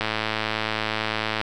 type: click train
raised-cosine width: 0.3 ms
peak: -8 dBFS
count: 154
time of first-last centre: 0.01-1.414 s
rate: 109 Hz
effects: none